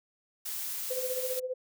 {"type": "noise", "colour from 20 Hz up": "blue", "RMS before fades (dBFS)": -36, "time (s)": [0.45, 1.4], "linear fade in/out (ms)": 10}
{"type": "tone with tremolo", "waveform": "sine", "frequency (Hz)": 510, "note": "C5", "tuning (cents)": -44, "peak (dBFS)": -29, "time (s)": [0.9, 1.54], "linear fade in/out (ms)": 10, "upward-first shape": "sine", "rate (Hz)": 15, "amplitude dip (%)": 70}
{"effects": []}